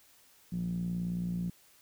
5% pulse tone with low-pass filter, 58.6 Hz, A#1, 10 cents sharp, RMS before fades -34 dBFS, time 0.52-1.5 s, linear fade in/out 5 ms, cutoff 180 Hz, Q 8.1, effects white hiss -62 dBFS RMS until 1.81 s

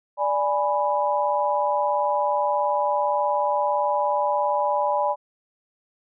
sine chord, G# diminished, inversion second, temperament equal, 587.3 / 830.6 / 987.8 Hz, D5 / G#5 / B5, 0 / 0 / 0 cents, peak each -24 dBFS, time 0.17-5.16 s, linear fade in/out 50 ms, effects none

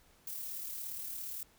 violet noise with amplitude modulation, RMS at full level -40 dBFS, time 0.27-1.43 s, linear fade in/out 2 ms, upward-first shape sine, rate 37.4 Hz, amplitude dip 35%, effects pink hiss -65 dBFS RMS until 1.58 s

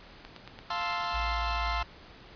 click train, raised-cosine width 0.2 ms, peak -26 dBFS, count 9, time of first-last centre 0.25-1.155 s, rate 8.84 Hz
sawtooth chord, F major seventh, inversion none, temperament equal, 698.5 / 880 / 1046.5 / 1318.5 Hz, F5 / A5 / C6 / E6, 0 / 0 / 0 / 0 cents, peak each -32 / -33 / -30 / -32 dBFS, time 0.7-1.83 s, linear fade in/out 5 ms
sine tone, 57.5 Hz, A#1, 23 cents flat, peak -32 dBFS, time 1.13-1.84 s, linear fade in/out 20 ms
effects pink hiss -51 dBFS RMS until 2.35 s + resampled to 11025 Hz

